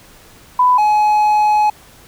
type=tone pair in turn; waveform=sine / triangle; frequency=997 / 844.9 Hz; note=B5 / G#5; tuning=+16 / +30 cents; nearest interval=minor third; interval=286 cents; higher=first; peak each=-8 dBFS; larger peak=neither; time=0.59-0.78 / 0.78-1.7 s; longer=second; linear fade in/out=5 ms; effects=pink hiss -44 dBFS RMS until 2.07 s